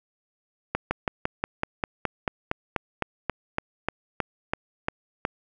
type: slowing click train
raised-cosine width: 0.5 ms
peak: -9 dBFS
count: 19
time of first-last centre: 0.75-5.251 s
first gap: 160 ms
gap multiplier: 1.05
effects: none